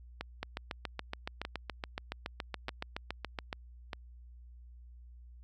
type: two click trains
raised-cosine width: 0.3 ms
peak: -20 / -21 dBFS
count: 23 / 4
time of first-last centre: 0.43-3.529 / 0.21-3.932 s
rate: 7.1 / 0.806 Hz
effects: added 60 Hz sine -50 dBFS peak until 5.43 s